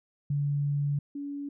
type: tone pair in turn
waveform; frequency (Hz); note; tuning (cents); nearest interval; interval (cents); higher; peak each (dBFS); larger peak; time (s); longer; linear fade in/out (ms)
sine; 143.6 / 284.4; D3 / C#4; -39 / +45; octave; 1184; second; -25 / -33; first; 0.3-0.99 / 1.15-1.49; first; 5
effects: none